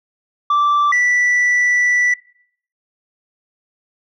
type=tone pair in turn; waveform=sine; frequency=1169 / 1966 Hz; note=D6 / B6; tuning=-8 / -8 cents; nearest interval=major sixth; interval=900 cents; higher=second; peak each=-9 dBFS; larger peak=neither; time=0.5-0.92 / 0.92-2.14 s; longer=second; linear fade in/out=5 ms; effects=noise-tail reverb RT60 0.6 s tail -22 dB re dry + tanh soft clip ceiling -11 dBFS